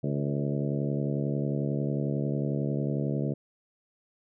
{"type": "harmonic tone with a mistuned harmonic", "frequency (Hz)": 71.1, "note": "C#2", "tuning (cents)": 45, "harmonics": [2, 3, 4, 5, 6, 7, 8, 9], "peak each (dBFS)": [-29, -33, -35, -37, -39, -40, -41, -42], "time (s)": [0.03, 3.34], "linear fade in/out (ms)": 10, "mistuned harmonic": 7, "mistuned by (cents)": -32, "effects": []}